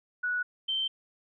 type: tone pair in turn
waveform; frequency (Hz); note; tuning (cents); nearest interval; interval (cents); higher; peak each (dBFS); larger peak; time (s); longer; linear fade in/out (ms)
sine; 1470 / 3115; F#6 / G7; -12 / -12; octave + minor second; 1300; second; -27; neither; 0.23-0.43 / 0.68-0.88; neither; 10
effects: none